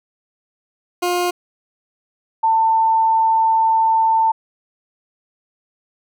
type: tone pair in turn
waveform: 20% pulse / sine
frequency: 354.8 / 894 Hz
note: F4 / A5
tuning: +27 / +27 cents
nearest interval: octave + major third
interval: 1600 cents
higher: second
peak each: -12 dBFS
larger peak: neither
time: 1.02-1.31 / 2.43-4.32 s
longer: second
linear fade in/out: 10 ms
effects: none